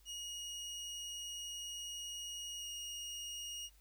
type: tone with pitch glide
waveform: 25% pulse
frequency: 2882 to 2864 Hz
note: F#7 to F7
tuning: -46 to +43 cents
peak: -39 dBFS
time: 0.05-3.7 s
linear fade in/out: 50 ms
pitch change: -11 cents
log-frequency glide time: 2.58-2.65 s
effects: added 50 Hz sine -63 dBFS peak until 3.8 s + white hiss -70 dBFS RMS until 3.8 s